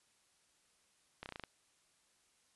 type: slowing click train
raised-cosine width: 0.3 ms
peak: -28 dBFS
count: 7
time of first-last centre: 1.23-1.437 s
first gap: 29 ms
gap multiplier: 1.07
effects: white hiss -73 dBFS RMS until 2.55 s + resampled to 24000 Hz